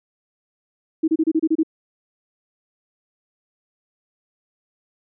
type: tone bursts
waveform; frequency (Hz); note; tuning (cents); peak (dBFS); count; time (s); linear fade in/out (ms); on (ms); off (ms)
sine; 319.5; D#4; +46; -14; 8; 1.03-1.633; 10; 50; 29
effects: none